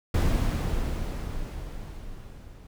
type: noise with level ramp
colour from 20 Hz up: brown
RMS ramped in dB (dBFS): -21 to -46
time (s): 0.14-2.67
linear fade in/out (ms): 5
effects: none